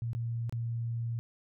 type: tone with dropouts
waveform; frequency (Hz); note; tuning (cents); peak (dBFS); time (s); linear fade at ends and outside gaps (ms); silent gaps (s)
sine; 116.54; A#2; 0; -31; 0.02-1.19; 0; 0.132-0.15 / 0.495-0.525
effects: none